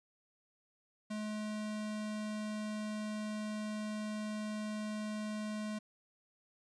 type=tone; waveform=square; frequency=213 Hz; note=G#3; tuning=44 cents sharp; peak=-38 dBFS; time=1.1-5.79 s; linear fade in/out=10 ms; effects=resampled to 22050 Hz + 12-bit

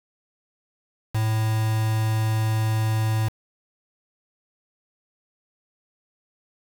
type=tone with quantisation; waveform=triangle; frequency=110 Hz; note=A2; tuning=in tune; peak=-18 dBFS; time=1.14-3.29 s; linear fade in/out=10 ms; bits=5; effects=none

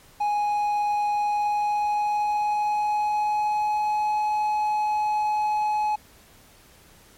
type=tone with pitch glide; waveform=triangle; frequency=830.6 to 846.6 Hz; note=G#5 to G#5; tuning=0 to +33 cents; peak=-19 dBFS; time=0.2-5.96 s; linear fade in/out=10 ms; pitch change=+33 cents; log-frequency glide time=1.18-4.21 s; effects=pink hiss -53 dBFS RMS until 7.17 s + MP3 64 kbps

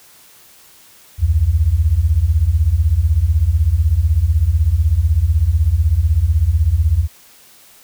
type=beating tone pair; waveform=sine; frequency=69.3 / 85.3 Hz; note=C#2 / F2; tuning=0 / -40 cents; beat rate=16 Hz; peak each=-15 / -13 dBFS; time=1.18-7.08 s; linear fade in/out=50 ms; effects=white hiss -46 dBFS RMS until 7.83 s

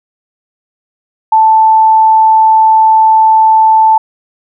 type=tone; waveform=sine; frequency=880 Hz; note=A5; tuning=in tune; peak=-3 dBFS; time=1.32-3.98 s; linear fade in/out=5 ms; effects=none

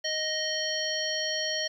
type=harmonic tone; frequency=622.3 Hz; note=D#5; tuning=in tune; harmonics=1 / 3 / 5 / 7 / 9; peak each=-34 / -34 / -34 / -34 / -34 dBFS; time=0.04-1.68 s; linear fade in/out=10 ms; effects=10-bit

